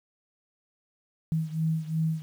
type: beating tone pair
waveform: sine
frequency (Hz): 159.1 / 161.9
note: D#3 / E3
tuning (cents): +39 / -31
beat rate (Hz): 2.8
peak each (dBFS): -27 / -30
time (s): 1.32-2.22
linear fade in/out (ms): 0
effects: 9-bit